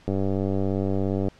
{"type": "click train", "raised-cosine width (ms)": 2, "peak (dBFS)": -13, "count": 118, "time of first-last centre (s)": [0.08, 1.284], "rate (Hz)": 97.2, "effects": ["pink hiss -54 dBFS RMS until 1.39 s", "low-pass 5000 Hz 12 dB/octave"]}